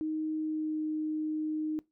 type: tone with pitch glide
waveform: sine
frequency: 312 to 309.3 Hz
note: D#4 to D#4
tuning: +5 to -10 cents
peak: -30 dBFS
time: 0.01-1.79 s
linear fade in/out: 0 ms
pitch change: -15 cents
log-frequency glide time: 0.35-0.82 s
effects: noise-tail reverb RT60 0.2 s tail -21 dB re dry